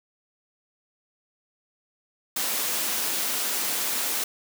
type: high-pass noise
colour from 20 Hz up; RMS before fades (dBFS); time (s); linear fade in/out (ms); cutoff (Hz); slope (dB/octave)
white; -27; 2.36-4.24; 5; 190; 24
effects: none